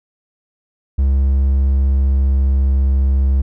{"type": "tone with pitch glide", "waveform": "triangle", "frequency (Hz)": [67.7, 67.27], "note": ["C#2", "C2"], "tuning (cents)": [-40, 49], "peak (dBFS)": -9, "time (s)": [0.98, 3.42], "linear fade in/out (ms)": 10, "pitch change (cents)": -11, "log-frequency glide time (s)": [1.58, 2.59], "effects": []}